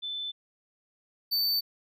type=tone pair in turn; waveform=sine / square; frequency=3520 / 4553 Hz; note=A7 / C#8; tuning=0 / +45 cents; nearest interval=major third; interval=445 cents; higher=second; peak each=-32 / -25 dBFS; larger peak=second; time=0.02-0.32 / 1.31-1.61 s; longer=neither; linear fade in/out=20 ms; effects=none